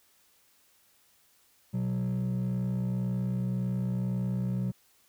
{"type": "tone pair together", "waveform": "triangle", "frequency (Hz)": [124.14, 186], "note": ["B2", "F#3"], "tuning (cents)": [9, 9], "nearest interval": "perfect fifth", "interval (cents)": 700, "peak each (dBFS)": -27, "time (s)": [1.73, 4.72], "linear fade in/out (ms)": 20, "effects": ["tanh soft clip ceiling -23 dBFS", "white hiss -65 dBFS RMS until 5.08 s"]}